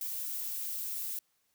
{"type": "noise", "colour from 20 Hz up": "violet", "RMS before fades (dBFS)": -37, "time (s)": [0.01, 1.19], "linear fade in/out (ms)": 2, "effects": ["white hiss -75 dBFS RMS until 1.54 s"]}